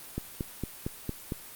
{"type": "click train", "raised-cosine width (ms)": 3, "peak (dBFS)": -18, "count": 6, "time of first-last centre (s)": [0.18, 1.322], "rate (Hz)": 4.38, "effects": ["white hiss -46 dBFS RMS until 1.55 s", "Opus 32 kbps"]}